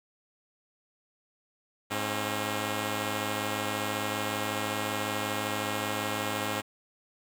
5% pulse tone pair together, 105.35 / 270.1 Hz, G#2 / C#4, +25 / -45 cents, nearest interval octave + major third, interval 1630 cents, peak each -21 dBFS, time 1.9-6.62 s, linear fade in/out 20 ms, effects none

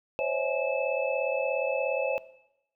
sine tone cluster, 520 / 557 / 648 / 842 / 2612 Hz, C5 / C#5 / E5 / G#5 / E7, -11 / +8 / -30 / +24 / -17 cents, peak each -31 / -30 / -34 / -37 / -34 dBFS, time 0.19-2.18 s, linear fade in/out 0 ms, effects noise-tail reverb RT60 0.9 s tail -18 dB re dry

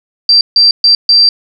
sine tone bursts at uneven times, 4699 Hz, D8, in tune, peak -3 dBFS, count 4, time 0.29-0.41 / 0.56-0.71 / 0.84-0.95 / 1.09-1.29 s, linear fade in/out 2 ms, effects none

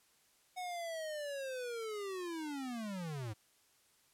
square linear sweep, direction down, 740 to 101.3 Hz, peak -40 dBFS, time 0.56-3.34 s, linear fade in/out 20 ms, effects white hiss -70 dBFS RMS until 4.13 s + low-pass 12000 Hz 12 dB/octave

